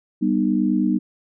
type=chord; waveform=sine; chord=G augmented; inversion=none; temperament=just; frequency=196 / 245 / 306.2 Hz; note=G3 / B3 / D#4; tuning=0 / -14 / -28 cents; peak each=-21 dBFS; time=0.21-0.99 s; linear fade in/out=20 ms; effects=none